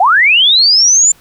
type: linear sweep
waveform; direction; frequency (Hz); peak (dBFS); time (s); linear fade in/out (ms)
sine; up; 679 to 7230; -5; 0-1.12; 5
effects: pink hiss -46 dBFS RMS until 1.2 s